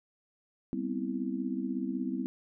sine chord, C major seventh, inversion second, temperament just, 196.22 / 245.3 / 261.6 / 327 Hz, G3 / B3 / C4 / E4, +2 / -12 / 0 / -14 cents, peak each -37 / -36 / -35 / -38 dBFS, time 0.73-2.26 s, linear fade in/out 0 ms, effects none

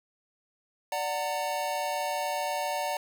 square chord, D augmented, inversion none, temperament equal with one note detuned, 587.3 / 740 / 912.1 Hz, D5 / F#5 / A#5, 0 / 0 / -38 cents, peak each -34 dBFS, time 0.92-2.97 s, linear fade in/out 2 ms, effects none

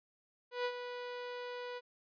sawtooth tone with ADSR envelope, 491 Hz, B4, 10 cents flat, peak -28 dBFS, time 0.51-1.81 s, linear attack 140 ms, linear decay 65 ms, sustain -9 dB, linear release 38 ms, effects resampled to 11025 Hz

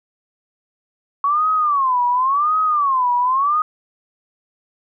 sine tone with vibrato, 1108.7 Hz, C#6, in tune, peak -14 dBFS, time 1.24-3.62 s, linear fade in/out 2 ms, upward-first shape sine, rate 0.92 Hz, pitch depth 230 cents each way, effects none

